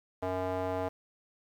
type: tone with band-pass filter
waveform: square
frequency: 92.6 Hz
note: F#2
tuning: 2 cents sharp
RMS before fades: -33 dBFS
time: 0.22-0.89 s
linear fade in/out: 10 ms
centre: 670 Hz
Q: 1.9
effects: 10-bit